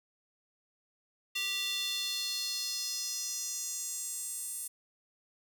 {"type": "tone with high-pass filter sweep", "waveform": "square", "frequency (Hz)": 392, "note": "G4", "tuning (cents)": 0, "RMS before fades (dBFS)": -36, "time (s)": [1.35, 4.68], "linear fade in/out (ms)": 10, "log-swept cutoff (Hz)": [3000, 9300], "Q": 3.4, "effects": []}